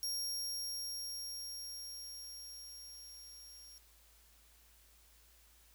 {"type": "tone with level ramp", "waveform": "sawtooth", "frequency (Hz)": 5580, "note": "F8", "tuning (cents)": -2, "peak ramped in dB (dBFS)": [-33, -51], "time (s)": [0.03, 3.78], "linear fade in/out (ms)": 0, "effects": ["added 56 Hz sine -66 dBFS peak until 5.74 s", "white hiss -66 dBFS RMS until 5.74 s"]}